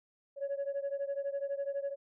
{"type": "beating tone pair", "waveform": "sine", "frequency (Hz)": [554.4, 566.4], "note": ["C#5", "C#5"], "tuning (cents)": [0, 37], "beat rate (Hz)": 12, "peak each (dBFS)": [-34, -36], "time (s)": [0.36, 1.96], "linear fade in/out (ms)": 50, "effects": ["tanh soft clip ceiling -29 dBFS"]}